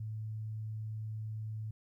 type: tone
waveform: sine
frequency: 108.9 Hz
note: A2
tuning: 17 cents flat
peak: -37 dBFS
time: 0-1.71 s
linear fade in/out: 5 ms
effects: 13-bit